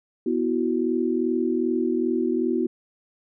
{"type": "chord", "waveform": "sine", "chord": "B suspended fourth", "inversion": "none", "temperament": "equal with one note detuned", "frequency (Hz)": [246.9, 327.4, 370], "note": ["B3", "E4", "F#4"], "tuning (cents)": [0, -12, 0], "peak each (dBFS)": -25, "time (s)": [0.26, 2.67], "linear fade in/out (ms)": 5, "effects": []}